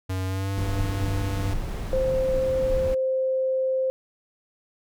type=tone with pitch glide; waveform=square; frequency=93.8 to 98.01 Hz; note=F#2 to G2; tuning=+24 to 0 cents; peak=-26 dBFS; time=0.09-1.54 s; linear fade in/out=10 ms; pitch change=+76 cents; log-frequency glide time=0.26-0.51 s
type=noise; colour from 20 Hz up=brown; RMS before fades=-29 dBFS; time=0.57-2.95 s; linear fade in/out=10 ms
type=tone; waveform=sine; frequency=523.3 Hz; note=C5; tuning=in tune; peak=-21 dBFS; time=1.93-3.9 s; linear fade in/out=0 ms
effects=none